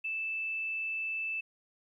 sine tone, 2637 Hz, E7, in tune, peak -32 dBFS, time 0.04-1.41 s, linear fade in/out 10 ms, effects 12-bit

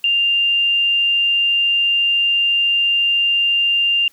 sine tone, 2794 Hz, F7, in tune, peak -13 dBFS, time 0.04-4.08 s, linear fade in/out 2 ms, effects white hiss -54 dBFS RMS until 4.12 s

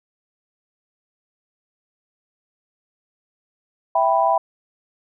sine chord, E minor, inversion none, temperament equal, 659.3 / 784 / 987.8 Hz, E5 / G5 / B5, 0 / 0 / 0 cents, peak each -19 dBFS, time 3.95-4.38 s, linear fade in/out 5 ms, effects none

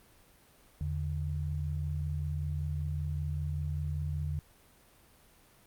sine tone pair together, 81.65 / 146.83 Hz, E2 / D3, -16 / 0 cents, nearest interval minor seventh, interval 1016 cents, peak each -33 / -35 dBFS, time 0.81-4.39 s, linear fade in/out 0 ms, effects pink hiss -61 dBFS RMS until 5.66 s + Opus 32 kbps

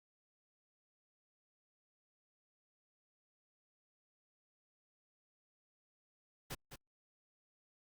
pink noise with echo, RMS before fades -43 dBFS, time 6.5-6.55 s, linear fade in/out 10 ms, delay 210 ms, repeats 1, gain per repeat -8 dB, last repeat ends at 6.76 s, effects Opus 48 kbps

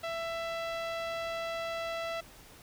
sawtooth tone with low-pass filter, 665 Hz, E5, 15 cents sharp, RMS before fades -36 dBFS, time 0.03-2.21 s, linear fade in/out 10 ms, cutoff 3700 Hz, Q 1.1, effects pink hiss -54 dBFS RMS until 2.62 s

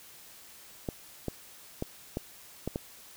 clicks, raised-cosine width 2 ms, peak -18 dBFS, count 6, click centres 0.888 / 1.283 / 1.824 / 2.171 / 2.676 / 2.759 s, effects white hiss -52 dBFS RMS until 3.16 s

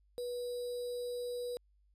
sine tone with sample-and-hold, 487.9 Hz, B4, 21 cents flat, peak -36 dBFS, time 0.18-1.57 s, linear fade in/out 0 ms, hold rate 4410 Hz, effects added 50 Hz sine -66 dBFS peak until 1.94 s + resampled to 32000 Hz

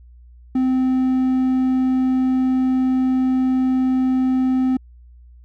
triangle tone, 258.5 Hz, C4, 21 cents flat, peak -13 dBFS, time 0.55-4.77 s, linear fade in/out 5 ms, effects added 60 Hz sine -42 dBFS peak until 5.44 s

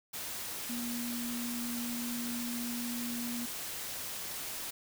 sine tone in noise, 239.1 Hz, A#3, 44 cents sharp, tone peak -36 dBFS, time 0.69-3.46 s, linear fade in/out 10 ms, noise white, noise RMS -40 dBFS, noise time 0.13-4.71 s, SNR +1 dB, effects none

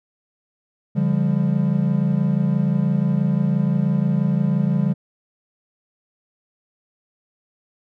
triangle tone cluster, 144 / 174.9 / 200.9 Hz, D3 / F3 / G3, -34 / +3 / +43 cents, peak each -19 dBFS, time 0.95-4.94 s, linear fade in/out 20 ms, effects none

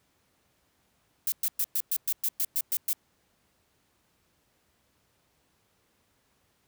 violet noise bursts, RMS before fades -27 dBFS, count 11, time 1.27-2.931 s, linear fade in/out 2 ms, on 51 ms, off 110 ms, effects pink hiss -70 dBFS RMS until 6.67 s + high-pass 60 Hz 12 dB/octave

